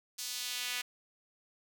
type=tone with high-pass filter sweep; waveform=sawtooth; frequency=246.9 Hz; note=B3; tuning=in tune; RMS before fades=-38 dBFS; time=0.18-0.82 s; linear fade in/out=10 ms; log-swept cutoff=5200 to 2300 Hz; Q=1.3; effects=none